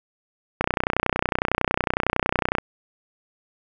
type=click train; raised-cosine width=0.5 ms; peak=-4 dBFS; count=62; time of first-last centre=0.61-2.584 s; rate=30.9 Hz; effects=none